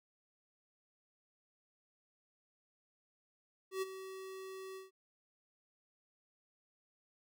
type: tone with ADSR envelope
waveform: square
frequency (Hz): 380.8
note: F#4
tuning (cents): +50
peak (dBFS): -34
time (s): 3.71-4.91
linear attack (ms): 110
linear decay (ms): 24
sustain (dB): -12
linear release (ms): 150
effects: none